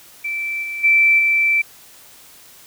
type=tone with level steps; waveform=sine; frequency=2332 Hz; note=D7; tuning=13 cents flat; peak=-21 / -24 / -10 / -13 dBFS; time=0.24-1.62 s; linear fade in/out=10 ms; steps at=0.62 / 0.83 / 1.18 s; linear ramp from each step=20 ms; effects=white hiss -45 dBFS RMS until 2.66 s